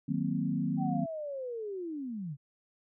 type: chord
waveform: sine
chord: C half-diminished seventh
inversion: first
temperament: equal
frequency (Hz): 155.56 / 185 / 233.1 / 261.6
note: Eb3 / Gb3 / Bb3 / C4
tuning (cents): 0 / 0 / 0 / 0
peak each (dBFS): -34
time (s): 0.08-1.06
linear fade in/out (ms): 10
type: linear sweep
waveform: sine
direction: down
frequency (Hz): 784 to 130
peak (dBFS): -35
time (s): 0.77-2.37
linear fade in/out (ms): 50
effects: none